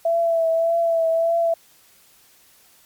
sine tone with vibrato, 664 Hz, E5, 12 cents sharp, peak -16 dBFS, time 0.05-1.54 s, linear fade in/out 5 ms, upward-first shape triangle, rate 1.7 Hz, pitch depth 34 cents each way, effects white hiss -54 dBFS RMS until 2.85 s + MP3 96 kbps

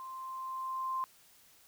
sine tone with level ramp, 1046.5 Hz, C6, in tune, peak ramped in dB -42 to -31 dBFS, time 0-1.04 s, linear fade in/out 0 ms, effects white hiss -62 dBFS RMS until 1.67 s

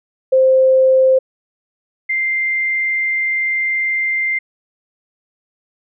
sine tone pair in turn, 523.3 / 2093 Hz, C5 / C7, 0 / 0 cents, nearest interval 2 octaves, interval 2400 cents, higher second, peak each -8 / -15 dBFS, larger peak first, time 0.32-1.19 / 2.09-4.39 s, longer second, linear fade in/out 10 ms, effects none

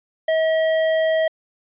sine tone with hard clipping, 640 Hz, D#5, 49 cents sharp, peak -18 dBFS, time 0.28-1.28 s, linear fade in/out 5 ms, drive 11 dB, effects resampled to 8000 Hz

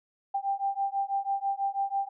sine beating tone pair, 787 / 793.1 Hz, G5 / G5, +7 / +20 cents, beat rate 6.1 Hz, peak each -30 dBFS, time 0.34-2.09 s, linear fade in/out 10 ms, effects none

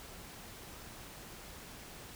silence, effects pink hiss -50 dBFS RMS until 2.15 s

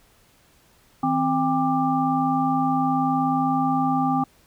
sine tone cluster, 161.3 / 260.4 / 797 / 1182 Hz, E3 / C4 / G5 / D6, -37 / -8 / +28 / +11 cents, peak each -29 / -22 / -23 / -27 dBFS, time 1.03-4.24 s, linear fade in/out 5 ms, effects pink hiss -58 dBFS RMS until 4.46 s

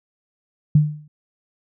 sine tone with exponential decay, 150.5 Hz, D3, 43 cents sharp, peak -7 dBFS, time 0.75-1.08 s, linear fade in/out 5 ms, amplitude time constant 70 ms, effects none

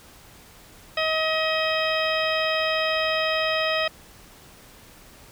harmonic tone, 634 Hz, D#5, 32 cents sharp, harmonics 1 / 2 / 3 / 4 / 5 / 6 / 8, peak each -25 / -29 / -29 / -29 / -30 / -34 / -34 dBFS, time 0.97-3.88 s, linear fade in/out 5 ms, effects pink hiss -49 dBFS RMS until 5.31 s

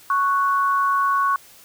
sine tone pair together, 1108.7 / 1479.9 Hz, C#6 / F#6, 0 / 0 cents, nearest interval perfect fourth, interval 500 cents, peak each -17 / -25 dBFS, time 0.1-1.36 s, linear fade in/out 2 ms, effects white hiss -48 dBFS RMS until 1.64 s

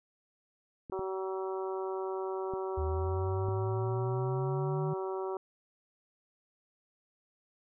clicks, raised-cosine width 3 ms, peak -30 dBFS, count 4, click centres 0.898 / 0.993 / 2.537 / 3.486 s
harmonic tone, 190 Hz, F#3, 46 cents sharp, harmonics 2 / 3 / 4 / 5 / 6 / 7, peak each -34 / -44 / -43 / -43 / -46 / -49 dBFS, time 0.92-5.37 s, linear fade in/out 2 ms
sine linear sweep, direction up, 75.5 to 153.3 Hz, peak -31 dBFS, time 2.77-4.94 s, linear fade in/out 10 ms
effects none

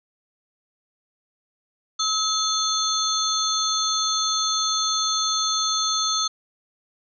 sine tone cluster, 1287 / 3487 / 4283 / 6320 Hz, E6 / A7 / C8 / G8, -42 / -16 / +40 / +13 cents, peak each -26 dBFS, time 1.99-6.28 s, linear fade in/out 10 ms, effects none

